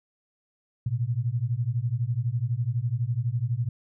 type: beating tone pair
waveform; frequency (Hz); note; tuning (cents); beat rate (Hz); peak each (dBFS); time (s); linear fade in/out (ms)
sine; 113.6 / 125.6; A#2 / B2; -44 / +30; 12; -27; 0.86-3.69; 5
effects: none